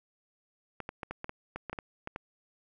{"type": "clicks", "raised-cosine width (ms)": 0.5, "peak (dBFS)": -22, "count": 12, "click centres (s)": [0.803, 0.891, 1.032, 1.11, 1.244, 1.294, 1.56, 1.697, 1.73, 1.788, 2.074, 2.161], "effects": []}